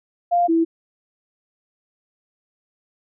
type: tone pair in turn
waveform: sine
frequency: 698.5 / 329.6 Hz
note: F5 / E4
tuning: 0 / 0 cents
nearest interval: octave + minor second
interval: 1300 cents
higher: first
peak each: -14 dBFS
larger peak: neither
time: 0.31-0.48 / 0.48-0.65 s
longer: neither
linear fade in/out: 20 ms
effects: none